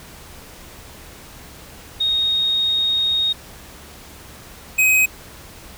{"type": "tone pair in turn", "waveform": ["sine", "square"], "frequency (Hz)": [3729, 2527], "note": ["A#7", "D#7"], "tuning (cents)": [0, 26], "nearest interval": "perfect fifth", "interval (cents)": 674, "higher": "first", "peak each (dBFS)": [-16, -13], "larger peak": "second", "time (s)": [[2, 3.33], [4.78, 5.06]], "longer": "first", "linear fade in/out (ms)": 10, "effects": ["added 70 Hz sine -48 dBFS peak until 5.77 s", "pink hiss -41 dBFS RMS until 5.77 s"]}